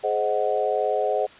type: chord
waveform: sine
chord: Ab dominant seventh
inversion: none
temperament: equal with one note detuned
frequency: 421.8 / 523.3 / 622.3 / 740 Hz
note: Ab4 / C5 / Eb5 / Gb5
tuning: +27 / 0 / 0 / 0 cents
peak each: -26 dBFS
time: 0.03-1.27 s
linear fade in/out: 20 ms
effects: white hiss -47 dBFS RMS until 1.39 s + resampled to 8000 Hz